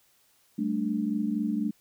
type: chord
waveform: sine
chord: G suspended second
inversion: none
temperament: equal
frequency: 196 / 220 / 293.7 Hz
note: G3 / A3 / D4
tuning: 0 / 0 / 0 cents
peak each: -32 / -28 / -31 dBFS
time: 0.58-1.71 s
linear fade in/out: 10 ms
effects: white hiss -65 dBFS RMS until 1.8 s